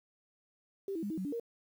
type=tone with pitch steps; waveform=sine; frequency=392.3 / 327.2 / 204.4 / 319.4 / 187.8 / 287.9 / 466.7 Hz; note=G4 / E4 / G#3 / D#4 / F#3 / D4 / A#4; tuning=+1 / -13 / -27 / +45 / +26 / -34 / +2 cents; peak=-34 dBFS; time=0.88-1.398 s; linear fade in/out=2 ms; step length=74 ms; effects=10-bit